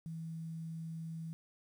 sine tone with quantisation, 162.8 Hz, E3, 21 cents flat, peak -40 dBFS, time 0.06-1.33 s, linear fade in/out 0 ms, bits 11, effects none

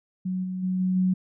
sine tone with level steps, 185 Hz, F#3, in tune, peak -25 / -28 / -23 / -21 / -19 dBFS, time 0.25-1.14 s, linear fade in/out 10 ms, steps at 0.43 / 0.62 / 0.79 / 0.95 s, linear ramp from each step 20 ms, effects none

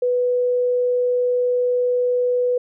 sine tone, 493.9 Hz, B4, in tune, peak -16 dBFS, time 0.02-2.58 s, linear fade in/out 5 ms, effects none

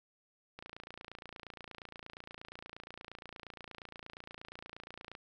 click train, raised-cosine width 0.3 ms, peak -30 dBFS, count 131, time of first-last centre 0.59-5.151 s, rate 28.5 Hz, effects none

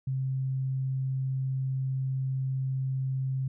sine tone, 132.4 Hz, C3, 21 cents sharp, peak -27 dBFS, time 0.07-3.48 s, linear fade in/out 5 ms, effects none

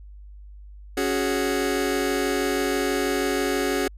sawtooth chord, C# suspended fourth, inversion none, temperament just, 277.2 / 369.6 / 415.8 Hz, C#4 / F#4 / G#4, 0 / -2 / +2 cents, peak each -22 dBFS, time 0.97-3.88 s, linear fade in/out 5 ms, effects added 50 Hz sine -40 dBFS peak until 3.97 s + resampled to 32000 Hz

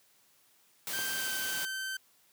white noise, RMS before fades -37 dBFS, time 0.87-1.65 s, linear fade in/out 0 ms
sawtooth tone with pitch glide, 1568 to 1545.5 Hz, G6 to G6, 0 to -25 cents, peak -31 dBFS, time 0.93-1.97 s, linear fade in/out 5 ms, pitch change -25 cents, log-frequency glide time 1.15-1.28 s
click, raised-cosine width 1 ms, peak -27 dBFS, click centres 0.99 s
effects white hiss -66 dBFS RMS until 2.32 s + high-pass 100 Hz 12 dB/octave

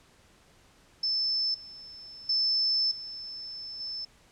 sine tone with level steps, 5274 Hz, E8, in tune, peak -25 / -43 / -23 / -37 / -33 dBFS, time 1.03-4.05 s, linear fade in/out 5 ms, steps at 1.54 / 2.29 / 2.91 / 3.8 s, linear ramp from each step 5 ms, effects pink hiss -60 dBFS RMS until 4.31 s + low-pass 9000 Hz 12 dB/octave

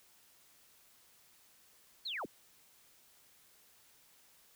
sine linear sweep, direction down, 4435 to 82.41 Hz, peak -37 dBFS, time 2.05-2.26 s, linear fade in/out 10 ms, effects white hiss -65 dBFS RMS until 4.55 s

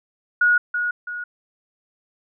sine tone with echo, 1450 Hz, F#6, 35 cents flat, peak -13 dBFS, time 0.41-0.58 s, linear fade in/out 5 ms, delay 330 ms, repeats 2, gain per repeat -7 dB, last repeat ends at 1.24 s, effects none

